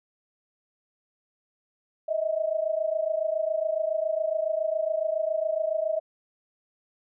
sine tone pair together, 622.3 / 649.5 Hz, D#5 / E5, 0 / -26 cents, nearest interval minor second, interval 74 cents, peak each -27 dBFS, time 2.08-6 s, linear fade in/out 10 ms, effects none

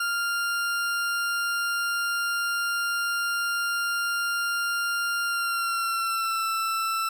40% pulse tone with pitch glide, 1396.9 to 1332.3 Hz, F6 to E6, 0 to +18 cents, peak -24 dBFS, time 0-7.09 s, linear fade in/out 5 ms, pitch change -82 cents, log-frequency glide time 5.26-6.46 s, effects none

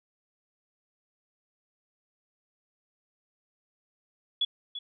sine tone with echo, 3393 Hz, G#7, 36 cents sharp, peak -23 dBFS, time 4.41-4.45 s, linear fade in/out 5 ms, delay 340 ms, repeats 1, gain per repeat -11 dB, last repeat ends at 4.79 s, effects none

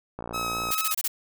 click train, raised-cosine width 1 ms, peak -20 dBFS, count 31, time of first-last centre 0.19-0.705 s, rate 58.3 Hz
sawtooth tone with vibrato, 1279 Hz, D#6, 47 cents sharp, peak -24 dBFS, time 0.33-0.94 s, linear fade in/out 20 ms, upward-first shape sine, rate 4.6 Hz, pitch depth 9 cents each way
blue noise bursts, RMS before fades -26 dBFS, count 6, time 0.71-1.079 s, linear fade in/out 5 ms, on 39 ms, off 27 ms
effects none

